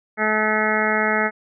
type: harmonic tone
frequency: 215.4 Hz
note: A3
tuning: 37 cents flat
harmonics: 1 / 2 / 3 / 4 / 6 / 7 / 8 / 9 / 10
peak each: -26 / -26 / -26 / -26 / -26 / -26 / -26 / -26 / -26 dBFS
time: 0.17-1.31 s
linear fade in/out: 50 ms
effects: none